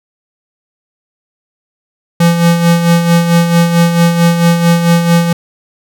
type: tone with tremolo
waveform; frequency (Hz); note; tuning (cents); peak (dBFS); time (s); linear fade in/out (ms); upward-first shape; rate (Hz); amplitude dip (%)
square; 170; F3; -46; -5; 2.2-5.33; 5; sine; 4.5; 55
effects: none